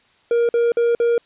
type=tone bursts; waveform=triangle; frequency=470.7 Hz; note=A#4; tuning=17 cents sharp; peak=-12 dBFS; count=4; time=0.31-1.18 s; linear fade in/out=2 ms; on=180 ms; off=50 ms; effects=white hiss -57 dBFS RMS until 1.25 s + resampled to 8000 Hz

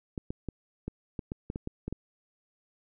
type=clicks; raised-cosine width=3 ms; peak=-21 dBFS; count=11; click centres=0.178 / 0.305 / 0.487 / 0.88 / 1.192 / 1.319 / 1.501 / 1.559 / 1.674 / 1.88 / 1.926 s; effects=none

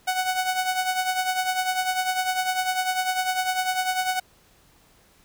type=tone with tremolo; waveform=sawtooth; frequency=743 Hz; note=F#5; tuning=7 cents sharp; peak=-16 dBFS; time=0.07-4.2 s; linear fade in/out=10 ms; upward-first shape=triangle; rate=10 Hz; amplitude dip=70%; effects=pink hiss -58 dBFS RMS until 5.24 s

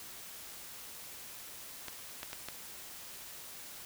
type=clicks; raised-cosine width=0.2 ms; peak=-22 dBFS; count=4; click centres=1.883 / 2.231 / 2.331 / 2.486 s; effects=white hiss -48 dBFS RMS until 3.85 s

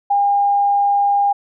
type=tone; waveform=sine; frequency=807 Hz; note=G#5; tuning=50 cents flat; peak=-12 dBFS; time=0.1-1.33 s; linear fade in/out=10 ms; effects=none

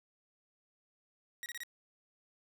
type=tone bursts; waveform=sawtooth; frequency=1900 Hz; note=A#6; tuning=33 cents sharp; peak=-37 dBFS; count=4; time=1.43-1.634 s; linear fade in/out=0 ms; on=30 ms; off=28 ms; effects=none

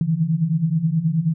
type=tone cluster; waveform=sine; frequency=142.3 / 156.6 / 166 Hz; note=C#3 / D#3 / E3; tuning=+46 / +11 / +12 cents; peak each=-28 / -22 / -19 dBFS; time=0.01-1.34 s; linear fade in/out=2 ms; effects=none

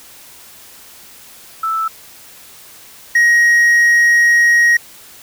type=tone pair in turn; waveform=sine / triangle; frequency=1318.5 / 1886.3 Hz; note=E6 / A#6; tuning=0 / +20 cents; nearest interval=tritone; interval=620 cents; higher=second; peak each=-15 / -6 dBFS; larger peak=second; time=1.63-1.88 / 3.15-4.77 s; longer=second; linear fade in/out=5 ms; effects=white hiss -40 dBFS RMS until 5.22 s

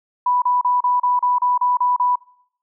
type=tone bursts; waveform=sine; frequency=987.8 Hz; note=B5; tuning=in tune; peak=-14 dBFS; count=10; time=0.26-2.157 s; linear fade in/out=5 ms; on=160 ms; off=33 ms; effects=noise-tail reverb RT60 0.7 s tail -24 dB re dry

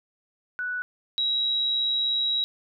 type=tone pair in turn; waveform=sine; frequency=1480 / 3859 Hz; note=F#6 / B7; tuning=0 / -41 cents; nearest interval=octave + perfect fourth; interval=1659 cents; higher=second; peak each=-27 / -22 dBFS; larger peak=second; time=0.59-0.82 / 1.18-2.44 s; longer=second; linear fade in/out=0 ms; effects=none

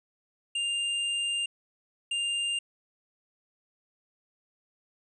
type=tone bursts at uneven times; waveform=square; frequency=2800 Hz; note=F7; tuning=4 cents sharp; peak=-28 dBFS; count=2; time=0.55-1.46 / 2.11-2.59 s; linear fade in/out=5 ms; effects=resampled to 24000 Hz

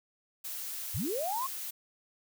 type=noise; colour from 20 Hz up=blue; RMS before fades=-39 dBFS; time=0.44-1.71 s; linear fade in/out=10 ms
type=linear sweep; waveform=sine; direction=up; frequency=63.6 to 1108.7 Hz; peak=-31 dBFS; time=0.94-1.47 s; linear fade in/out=10 ms
effects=none

